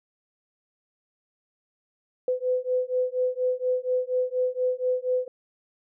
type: beating tone pair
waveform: sine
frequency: 503 / 507.2 Hz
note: B4 / B4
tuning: +32 / +46 cents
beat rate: 4.2 Hz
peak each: -26 dBFS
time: 2.28-5.28 s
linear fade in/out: 2 ms
effects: none